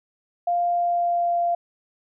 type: tone with pitch glide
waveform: sine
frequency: 698.5 to 692.1 Hz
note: F5 to F5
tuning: 0 to -16 cents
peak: -19 dBFS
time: 0.47-1.55 s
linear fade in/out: 5 ms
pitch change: -16 cents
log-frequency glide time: 0.69-1.38 s
effects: none